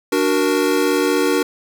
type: chord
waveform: square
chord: D augmented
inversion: none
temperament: equal with one note detuned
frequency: 293.7 / 370 / 467.8 Hz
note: D4 / F#4 / A#4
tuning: 0 / 0 / +6 cents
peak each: -20 dBFS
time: 0.12-1.43 s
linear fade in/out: 5 ms
effects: none